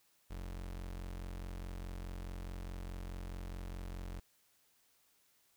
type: tone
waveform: 35% pulse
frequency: 44.75 Hz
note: F1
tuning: 43 cents sharp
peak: -40 dBFS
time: 0.3-4.2 s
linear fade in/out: 10 ms
effects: white hiss -72 dBFS RMS until 5.56 s